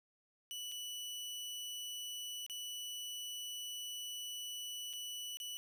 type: tone with dropouts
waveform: sawtooth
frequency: 2960 Hz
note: F#7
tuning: in tune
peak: -39 dBFS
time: 0.51-5.57 s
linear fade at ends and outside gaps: 0 ms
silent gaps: 0.716-0.72 / 2.464-2.498 / 4.93-4.935 / 5.371-5.401 s
effects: none